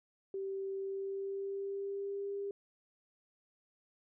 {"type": "tone with pitch glide", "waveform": "sine", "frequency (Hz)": [388.6, 400], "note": ["G4", "G4"], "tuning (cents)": [-15, 35], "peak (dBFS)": -36, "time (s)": [0.34, 2.51], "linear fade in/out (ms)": 2, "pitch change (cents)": 50, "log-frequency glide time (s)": [0.76, 2.33], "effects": []}